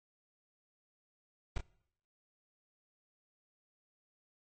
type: noise with echo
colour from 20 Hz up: brown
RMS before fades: -33 dBFS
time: 1.56-1.58 s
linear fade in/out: 2 ms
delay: 28 ms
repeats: 1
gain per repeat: -6 dB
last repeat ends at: 1.608 s
effects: noise-tail reverb RT60 0.7 s tail -22 dB re dry + MP3 32 kbps